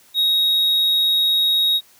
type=tone; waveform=triangle; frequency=3776 Hz; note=A#7; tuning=22 cents sharp; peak=-13 dBFS; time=0.14-1.81 s; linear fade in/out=50 ms; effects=white hiss -52 dBFS RMS until 1.99 s + high-pass 60 Hz 12 dB/octave